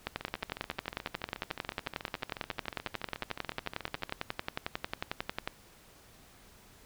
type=two click trains; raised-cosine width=0.3 ms; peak=-23 / -16 dBFS; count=55 / 61; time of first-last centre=0.21-4.095 / 0.07-5.475 s; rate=13.9 / 11.1 Hz; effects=pink hiss -58 dBFS RMS until 6.85 s